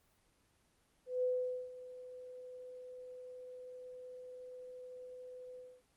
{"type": "tone with ADSR envelope", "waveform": "sine", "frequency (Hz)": 503, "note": "B4", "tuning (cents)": 32, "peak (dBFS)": -30, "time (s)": [1.06, 5.83], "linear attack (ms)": 170, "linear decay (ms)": 460, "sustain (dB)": -17, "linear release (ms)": 260, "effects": ["pink hiss -73 dBFS RMS until 5.96 s", "Opus 24 kbps"]}